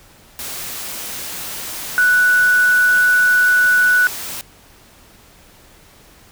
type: tone in noise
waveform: sine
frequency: 1480 Hz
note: F#6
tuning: in tune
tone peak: -10 dBFS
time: 1.98-4.07 s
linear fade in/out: 0 ms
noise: white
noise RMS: -28 dBFS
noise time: 0.39-4.41 s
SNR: +15 dB
effects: pink hiss -47 dBFS RMS until 6.31 s